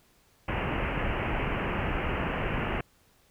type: low-pass noise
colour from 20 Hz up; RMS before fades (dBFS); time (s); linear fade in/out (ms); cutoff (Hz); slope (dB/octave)
pink; -30; 0.48-2.81; 5; 2900; 96
effects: pink hiss -64 dBFS RMS until 3.3 s